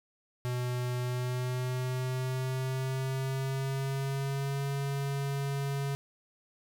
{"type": "tone with pitch glide", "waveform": "square", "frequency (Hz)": [124, 139.19], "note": ["B2", "C#3"], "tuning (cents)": [7, 7], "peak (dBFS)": -31, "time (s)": [0.45, 5.95], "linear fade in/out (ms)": 0, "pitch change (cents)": 200, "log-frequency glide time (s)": [1, 4.64], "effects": []}